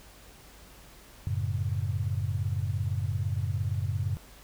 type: chord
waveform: sine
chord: F# minor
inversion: none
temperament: equal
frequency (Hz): 92.5 / 110 / 138.59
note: F#2 / A2 / C#3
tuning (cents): 0 / 0 / 0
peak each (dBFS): -30 / -31 / -34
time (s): 1.27-4.17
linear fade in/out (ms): 0
effects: added 50 Hz sine -55 dBFS peak until 4.43 s + pink hiss -53 dBFS RMS until 4.43 s